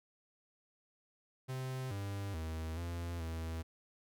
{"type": "tone with pitch steps", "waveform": "45% pulse", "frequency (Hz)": [130.1, 99.5, 80.2, 85.6, 81.5], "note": ["C3", "G2", "E2", "F2", "E2"], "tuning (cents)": [-9, 26, -47, -34, -19], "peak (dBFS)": -38, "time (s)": [1.48, 3.63], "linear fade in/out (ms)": 20, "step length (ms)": 430, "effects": []}